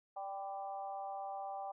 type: harmonic tone with a mistuned harmonic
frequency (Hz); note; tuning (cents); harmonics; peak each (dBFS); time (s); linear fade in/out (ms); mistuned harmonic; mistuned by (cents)
196; G3; 0; 3 / 4 / 5 / 6; -48 / -41 / -53 / -53; 0.16-1.72; 10; 5; +35
effects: none